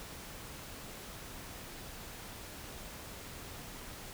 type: silence
effects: pink hiss -47 dBFS RMS until 4.13 s